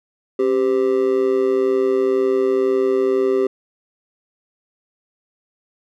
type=tone with amplitude modulation; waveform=triangle; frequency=392 Hz; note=G4; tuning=in tune; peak=-9 dBFS; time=0.39-3.47 s; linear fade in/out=5 ms; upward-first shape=sine; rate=122 Hz; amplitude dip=80%; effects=none